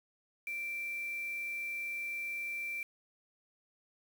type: tone with quantisation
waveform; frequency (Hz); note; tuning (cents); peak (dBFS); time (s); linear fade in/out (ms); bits
sine; 2349; D7; 0; -36; 0.47-2.83; 2; 8
effects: none

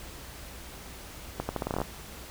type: accelerating click train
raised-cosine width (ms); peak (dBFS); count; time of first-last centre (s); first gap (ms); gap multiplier
1; -15; 11; 1.4-1.816; 90; 0.81
effects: added 60 Hz sine -48 dBFS peak until 2.3 s + pink hiss -45 dBFS RMS until 2.3 s

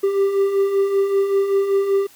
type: beating tone pair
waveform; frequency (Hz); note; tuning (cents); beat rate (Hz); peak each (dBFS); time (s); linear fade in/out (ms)
triangle; 390 / 395.2; G4 / G4; -9 / +14; 5.2; -22 / -14; 0.03-2.07; 10
effects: white hiss -49 dBFS RMS until 2.15 s

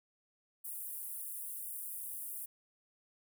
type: high-pass noise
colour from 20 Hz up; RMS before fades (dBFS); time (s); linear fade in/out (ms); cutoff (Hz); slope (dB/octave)
pink; -43; 0.64-2.46; 10; 9400; 48
effects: none

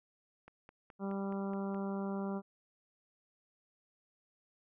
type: click train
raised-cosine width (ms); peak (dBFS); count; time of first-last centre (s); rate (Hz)
0.5; -38; 7; 0.48-1.746; 4.74
type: harmonic tone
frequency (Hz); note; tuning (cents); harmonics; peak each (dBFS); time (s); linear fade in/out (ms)
196.6; G3; +5; 1 / 2 / 3 / 4 / 5 / 6 / 7; -36 / -42 / -46 / -48 / -50 / -52 / -53; 0.99-2.42; 50
effects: none

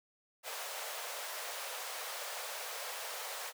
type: high-pass noise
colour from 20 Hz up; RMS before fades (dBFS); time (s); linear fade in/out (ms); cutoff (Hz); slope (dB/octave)
pink; -42; 0.43-3.53; 50; 490; 48
effects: none

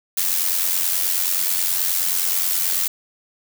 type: noise with amplitude modulation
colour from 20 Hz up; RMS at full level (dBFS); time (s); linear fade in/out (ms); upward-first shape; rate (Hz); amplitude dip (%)
blue; -18; 0.17-2.88; 5; sine; 89.4; 60
effects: none

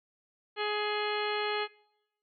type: harmonic tone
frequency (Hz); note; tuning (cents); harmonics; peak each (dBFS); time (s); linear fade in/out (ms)
419.2; G#4; +16; 1 / 2 / 3 / 4 / 5 / 6 / 7 / 8 / 10; -33 / -36 / -38 / -39 / -40 / -41 / -41 / -42 / -43; 0.56-1.68; 50
effects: noise-tail reverb RT60 0.9 s tail -23 dB re dry

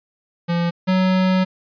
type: tone pair in turn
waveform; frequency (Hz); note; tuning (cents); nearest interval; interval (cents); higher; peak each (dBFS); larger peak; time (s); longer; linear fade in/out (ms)
square; 171.4 / 186.35; F3 / F#3; -32 / +13; minor second; 145; second; -18 / -15; second; 0.48-0.71 / 0.87-1.45; second; 20
effects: resampled to 11025 Hz

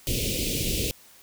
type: band-stop noise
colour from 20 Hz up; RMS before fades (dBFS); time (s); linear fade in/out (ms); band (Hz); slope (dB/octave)
pink; -27; 0.07-0.91; 0; 530 to 2400; 48
effects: white hiss -53 dBFS RMS until 1.22 s

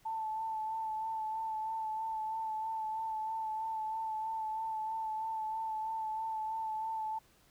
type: tone with vibrato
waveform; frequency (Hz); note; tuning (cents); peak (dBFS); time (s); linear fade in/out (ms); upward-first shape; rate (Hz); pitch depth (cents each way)
sine; 880; A5; 0; -34; 0.05-7.19; 10; sine; 3.1; 25
effects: pink hiss -66 dBFS RMS until 7.5 s

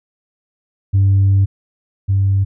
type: tone pair in turn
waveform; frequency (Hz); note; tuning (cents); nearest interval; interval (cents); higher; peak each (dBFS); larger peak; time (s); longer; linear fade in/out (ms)
sine; 97.8 / 97.8; G2 / G2; -4 / -4; unison; 0; neither; -7 / -10; first; 0.93-1.46 / 2.08-2.45; first; 20
effects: tanh soft clip ceiling -7 dBFS

